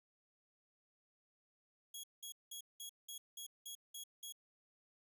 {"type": "tone bursts", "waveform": "15% pulse", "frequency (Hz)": 3322, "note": "G#7", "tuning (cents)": 0, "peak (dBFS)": -39, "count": 9, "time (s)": [1.94, 4.324], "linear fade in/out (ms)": 5, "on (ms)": 96, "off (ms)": 190, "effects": []}